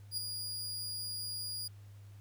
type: tone with ADSR envelope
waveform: sawtooth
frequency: 4861 Hz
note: D#8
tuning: 41 cents flat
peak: -29 dBFS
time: 0.11-1.68 s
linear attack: 66 ms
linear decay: 5 ms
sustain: -6 dB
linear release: 6 ms
effects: added 101 Hz sine -50 dBFS peak until 2.2 s + pink hiss -67 dBFS RMS until 2.2 s